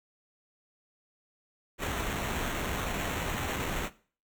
pink noise with sample-and-hold, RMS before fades -33 dBFS, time 1.78-3.9 s, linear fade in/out 50 ms, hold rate 4900 Hz, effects noise-tail reverb RT60 0.4 s tail -17 dB re dry

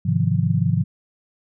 sine chord, F minor seventh, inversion first, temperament just, 104.77 / 130.96 / 157.15 / 174.61 Hz, Ab2 / C3 / Eb3 / F3, +16 / +2 / +18 / 0 cents, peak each -22 dBFS, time 0.05-0.84 s, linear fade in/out 10 ms, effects none

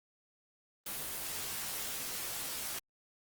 white noise with comb filter, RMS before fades -39 dBFS, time 0.86-2.79 s, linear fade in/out 5 ms, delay 17 ms, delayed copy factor -0.6, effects Opus 24 kbps

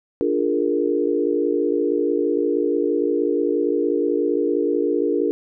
sine chord, Bb dominant seventh, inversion first, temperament equal, 293.7 / 349.2 / 415.3 / 466.2 Hz, D4 / F4 / Ab4 / Bb4, 0 / 0 / 0 / 0 cents, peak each -23 dBFS, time 0.21-5.31 s, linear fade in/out 0 ms, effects none

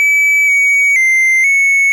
triangle tone with pitch steps, 2295 / 2253 / 2085 / 2208 Hz, D7 / C#7 / C7 / C#7, -40 / +28 / -7 / -7 cents, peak -6 dBFS, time 0-1.92 s, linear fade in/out 0 ms, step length 480 ms, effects none

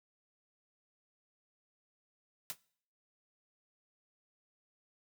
white noise with exponential decay, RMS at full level -35 dBFS, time 2.5-2.57 s, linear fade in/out 0 ms, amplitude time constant 15 ms, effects noise-tail reverb RT60 0.6 s tail -23 dB re dry

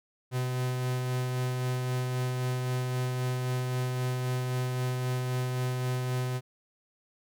45% pulse tone with tremolo, 126.7 Hz, B2, 45 cents sharp, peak -27 dBFS, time 0.31-6.41 s, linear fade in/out 50 ms, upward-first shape sine, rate 3.8 Hz, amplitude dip 25%, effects none

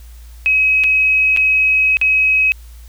sine tone with dropouts, 2547 Hz, D#7, 40 cents sharp, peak -10 dBFS, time 0.46-2.52 s, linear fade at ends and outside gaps 0 ms, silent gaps 0.837-0.841 / 1.364-1.372 / 1.97-2.014 s, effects added 58 Hz sine -34 dBFS peak until 2.88 s + white hiss -49 dBFS RMS until 2.88 s

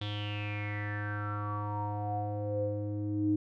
square tone with low-pass filter sweep, 103.83 Hz, G#2, in tune, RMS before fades -34 dBFS, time 0.01-3.36 s, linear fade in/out 5 ms, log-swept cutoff 3500 to 300 Hz, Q 9.1, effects none

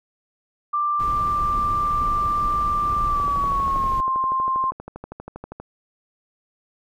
sine tone with pitch glide, 1182 to 1053 Hz, D6 to C6, +11 to +11 cents, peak -19 dBFS, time 0.73-4.71 s, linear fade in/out 10 ms, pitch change -200 cents, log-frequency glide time 3.04-4.02 s
brown noise, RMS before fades -30 dBFS, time 0.99-4.01 s, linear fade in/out 10 ms
click train, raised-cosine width 1 ms, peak -20 dBFS, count 31, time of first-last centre 3.2-5.6 s, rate 12.5 Hz
effects none

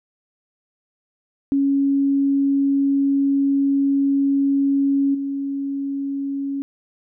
sine tone with level steps, 277.2 Hz, C#4, in tune, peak -15 / -22 dBFS, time 1.52-6.62 s, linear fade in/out 0 ms, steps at 5.14 s, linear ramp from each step 10 ms, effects none

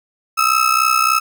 35% pulse ring-modulated tone, 1300 Hz, E6, 24 cents flat, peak -8 dBFS, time 0.37-1.2 s, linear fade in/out 20 ms, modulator 31.7 Hz, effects none

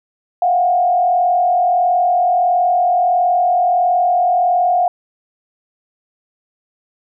sine tone with frequency modulation, 715 Hz, F5, 41 cents sharp, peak -11 dBFS, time 0.42-4.88 s, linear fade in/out 2 ms, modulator 41.5 Hz, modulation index 0.71, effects none

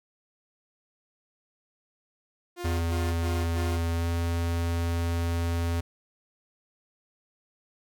sawtooth tone bursts, 352.2 Hz, F4, 15 cents sharp, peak -30 dBFS, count 4, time 2.56-3.795 s, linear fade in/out 50 ms, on 260 ms, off 65 ms
square tone with pitch glide, 83.7 to 84.67 Hz, E2 to E2, +27 to +47 cents, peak -26 dBFS, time 2.64-5.81 s, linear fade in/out 10 ms, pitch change +20 cents, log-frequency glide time 3.93-4.09 s
effects none

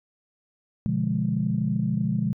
sine chord, B diminished seventh, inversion none, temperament equal, 123.47 / 146.83 / 174.61 / 207.7 Hz, B2 / D3 / F3 / Ab3, 0 / 0 / 0 / 0 cents, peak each -28 / -29 / -27 / -26 dBFS, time 0.86-2.33 s, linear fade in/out 0 ms, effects tanh soft clip ceiling -11 dBFS

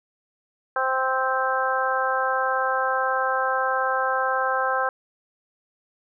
harmonic tone, 261.6 Hz, C4, in tune, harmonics 2 / 3 / 4 / 5 / 6, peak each -27 / -27 / -27 / -27 / -27 dBFS, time 0.76-4.89 s, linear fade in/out 2 ms, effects none

